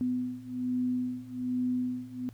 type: beating tone pair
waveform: sine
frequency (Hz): 250 / 251.2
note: B3 / B3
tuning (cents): +21 / +30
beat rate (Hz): 1.2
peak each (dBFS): -33 / -31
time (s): 0.01-2.29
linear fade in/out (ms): 0
effects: added 115 Hz sine -48 dBFS peak until 2.33 s + pink hiss -64 dBFS RMS until 2.33 s